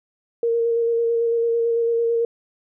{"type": "tone with vibrato", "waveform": "sine", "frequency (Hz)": 464.2, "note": "A#4", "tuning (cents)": -7, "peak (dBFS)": -17, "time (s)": [0.43, 2.25], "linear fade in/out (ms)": 2, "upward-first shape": "square", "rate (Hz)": 9, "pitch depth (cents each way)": 13, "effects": []}